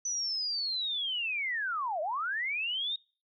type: linear two-way sweep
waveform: sine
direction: down then up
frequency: 6020 to 587.3 to 3751 Hz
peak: -30 dBFS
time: 0.05-2.96 s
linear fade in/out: 5 ms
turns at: 2.01 s
effects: noise-tail reverb RT60 0.4 s tail -26 dB re dry

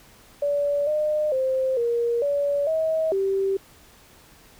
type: tone with pitch steps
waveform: sine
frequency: 575 / 607 / 524 / 470.9 / 571 / 639 / 388.8 Hz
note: D5 / D#5 / C5 / A#4 / D5 / D#5 / G4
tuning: -37 / -43 / +2 / +18 / -49 / +46 / -14 cents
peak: -20 dBFS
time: 0.42-3.57 s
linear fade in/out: 5 ms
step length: 450 ms
effects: pink hiss -52 dBFS RMS until 4.59 s

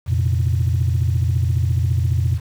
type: chord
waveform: sine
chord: F suspended fourth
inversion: none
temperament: just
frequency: 87.31 / 116.41 / 130.96 Hz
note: F2 / Bb2 / C3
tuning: 0 / -2 / +2 cents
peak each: -17 / -19 / -22 dBFS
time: 0.06-2.4 s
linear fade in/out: 50 ms
effects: tanh soft clip ceiling -9 dBFS + 7-bit

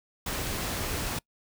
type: noise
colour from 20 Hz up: pink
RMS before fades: -32 dBFS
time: 0.26-1.19 s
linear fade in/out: 5 ms
effects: noise-tail reverb RT60 0.1 s tail -25 dB re dry

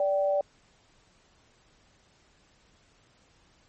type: tone pair together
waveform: sine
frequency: 581.3 / 776 Hz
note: D5 / G5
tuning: -18 / -18 cents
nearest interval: perfect fourth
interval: 500 cents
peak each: -23 / -31 dBFS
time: 0-0.41 s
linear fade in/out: 2 ms
effects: pink hiss -63 dBFS RMS until 3.68 s + MP3 32 kbps

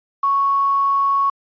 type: tone with quantisation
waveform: sine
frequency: 1108 Hz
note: C#6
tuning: 1 cent flat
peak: -14 dBFS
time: 0.23-1.3 s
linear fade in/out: 5 ms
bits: 7
effects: resampled to 11025 Hz

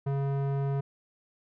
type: tone with low-pass filter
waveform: square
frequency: 138.59 Hz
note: C#3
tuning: in tune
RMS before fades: -29 dBFS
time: 0.06-0.81 s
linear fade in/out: 10 ms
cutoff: 950 Hz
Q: 0.7
effects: none

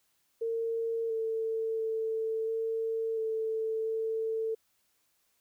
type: tone with pitch steps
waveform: sine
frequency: 456.3 / 447.1 / 444.7 / 450 / 443.1 / 445.5 Hz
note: A#4 / A4 / A4 / A4 / A4 / A4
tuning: -37 / +28 / +18 / +39 / +12 / +22 cents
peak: -29 dBFS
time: 0.41-4.55 s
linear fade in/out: 10 ms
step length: 690 ms
effects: white hiss -73 dBFS RMS until 5.4 s

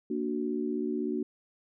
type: chord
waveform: sine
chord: Bb augmented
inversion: none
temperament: equal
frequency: 233.1 / 293.7 / 370 Hz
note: Bb3 / D4 / F#4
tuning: 0 / 0 / 0 cents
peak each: -33 dBFS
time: 0.1-1.23 s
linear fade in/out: 5 ms
effects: none

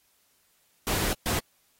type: noise bursts at uneven times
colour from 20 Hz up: pink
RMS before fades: -28 dBFS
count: 2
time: 0.87-1.13 / 1.26-1.39 s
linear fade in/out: 0 ms
effects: white hiss -67 dBFS RMS until 1.79 s + AAC 48 kbps

